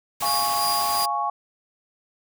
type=noise; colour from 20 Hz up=white; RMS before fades=-30 dBFS; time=0.2-1.06 s; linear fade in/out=10 ms
type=chord; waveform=sine; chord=Db major; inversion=first; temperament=equal; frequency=698.5 / 830.6 / 1108.7 Hz; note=F5 / Ab5 / Db6; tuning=0 / 0 / 0 cents; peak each=-30 / -26 / -25 dBFS; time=0.22-1.3 s; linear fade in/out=5 ms
type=tone with tremolo; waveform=sawtooth; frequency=4849 Hz; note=D#8; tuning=45 cents flat; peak=-21 dBFS; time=0.25-1.06 s; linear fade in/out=10 ms; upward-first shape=sine; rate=2.8 Hz; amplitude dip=55%
effects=none